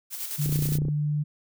blue noise with tremolo, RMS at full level -32 dBFS, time 0.1-0.79 s, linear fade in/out 50 ms, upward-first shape square, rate 9.6 Hz, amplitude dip 45%
sine tone with pitch glide, 147.8 to 148.74 Hz, D3 to D3, +11 to +22 cents, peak -23 dBFS, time 0.38-1.24 s, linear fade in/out 20 ms, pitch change +11 cents, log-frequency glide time 0.66-1.1 s
click train, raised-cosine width 3 ms, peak -19 dBFS, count 14, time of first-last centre 0.46-0.885 s, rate 30.6 Hz
effects none

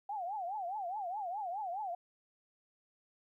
sine tone with vibrato, 770 Hz, G5, 31 cents flat, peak -36 dBFS, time 0.09-1.95 s, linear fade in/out 5 ms, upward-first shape triangle, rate 4.8 Hz, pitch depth 240 cents each way, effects 13-bit

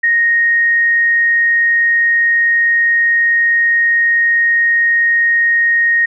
sine tone, 1864.7 Hz, A#6, in tune, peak -9 dBFS, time 0.03-6.06 s, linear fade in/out 10 ms, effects none

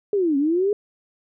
sine linear two-way sweep, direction down then up, 422.7 to 269.8 to 422.7 Hz, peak -17 dBFS, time 0.13-0.73 s, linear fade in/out 2 ms, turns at 0.37 s, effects none

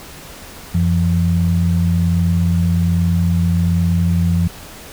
sine tone pair together, 90 / 171.23 Hz, F#2 / F3, -47 / -34 cents, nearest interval major seventh, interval 1113 cents, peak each -15 dBFS, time 0.74-4.48 s, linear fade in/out 10 ms, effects pink hiss -36 dBFS RMS until 4.92 s

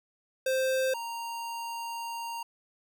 square tone pair in turn, 523.3 / 929.7 Hz, C5 / A#5, 0 / -5 cents, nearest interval minor seventh, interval 995 cents, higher second, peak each -26 / -35 dBFS, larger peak first, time 0.46-0.94 / 0.94-2.43 s, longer second, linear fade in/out 5 ms, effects none

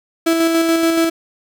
35% pulse tone with tremolo, 329.6 Hz, E4, in tune, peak -10 dBFS, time 0.26-1.1 s, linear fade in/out 10 ms, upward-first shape square, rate 7 Hz, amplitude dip 30%, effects none

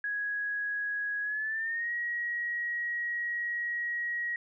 sine tone with pitch glide, 1664 to 1900.4 Hz, G#6 to A#6, +3 to +33 cents, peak -30 dBFS, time 0.04-4.36 s, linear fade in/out 2 ms, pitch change +230 cents, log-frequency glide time 1.22-1.92 s, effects none

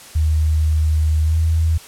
sine tone with pitch glide, 77.78 to 80.9 Hz, D#2 to E2, 0 to -32 cents, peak -13 dBFS, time 0.15-1.78 s, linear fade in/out 10 ms, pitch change +68 cents, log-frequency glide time 1.23-1.37 s, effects white hiss -40 dBFS RMS until 1.87 s + low-pass 11000 Hz 12 dB/octave

